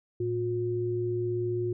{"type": "tone pair together", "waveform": "sine", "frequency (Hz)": [113.2, 358.4], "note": ["A2", "F4"], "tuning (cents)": [50, 45], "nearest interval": "octave + minor sixth", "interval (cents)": 1995, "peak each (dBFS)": [-32, -28], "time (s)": [0.2, 1.73], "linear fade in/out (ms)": 5, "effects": []}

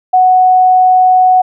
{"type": "tone", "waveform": "sine", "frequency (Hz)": 740, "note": "F#5", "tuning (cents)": 0, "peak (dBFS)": -4, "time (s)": [0.13, 1.42], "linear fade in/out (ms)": 10, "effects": []}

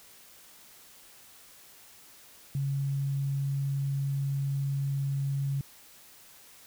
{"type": "tone", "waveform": "sine", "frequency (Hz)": 138.4, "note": "C#3", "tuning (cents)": -2, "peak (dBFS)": -27, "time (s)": [2.55, 5.61], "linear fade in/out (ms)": 2, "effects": ["white hiss -54 dBFS RMS until 6.66 s"]}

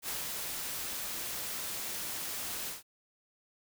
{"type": "noise with ADSR envelope", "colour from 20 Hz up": "white", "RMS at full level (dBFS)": -36, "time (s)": [0.02, 2.83], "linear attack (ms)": 64, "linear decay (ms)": 160, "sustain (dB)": -2, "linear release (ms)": 150, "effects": []}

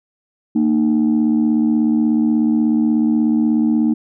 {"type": "tone pair together", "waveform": "sine", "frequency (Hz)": [228.6, 305.1], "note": ["A#3", "D#4"], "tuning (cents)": [-34, -34], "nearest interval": "perfect fourth", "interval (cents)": 500, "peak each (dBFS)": [-13, -15], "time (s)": [0.55, 3.94], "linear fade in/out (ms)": 10, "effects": ["tanh soft clip ceiling -8 dBFS"]}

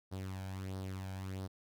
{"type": "tone with flanger", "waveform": "sawtooth", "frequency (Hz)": 95, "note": "F#2", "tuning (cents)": 46, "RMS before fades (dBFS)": -42, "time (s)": [0.11, 1.48], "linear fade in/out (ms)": 20, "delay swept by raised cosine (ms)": [0.2, 1.3], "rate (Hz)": 1.5, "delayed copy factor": 0.6, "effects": []}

